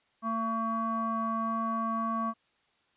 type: tone with low-pass filter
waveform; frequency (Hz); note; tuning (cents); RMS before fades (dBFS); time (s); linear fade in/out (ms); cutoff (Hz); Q
square; 225.2; A3; +40; -31; 0.22-2.34; 50; 1100; 7.6
effects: white hiss -70 dBFS RMS until 2.96 s + resampled to 8000 Hz